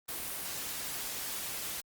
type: noise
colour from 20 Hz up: white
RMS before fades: -38 dBFS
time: 0.08-1.81 s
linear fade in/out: 10 ms
effects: Opus 32 kbps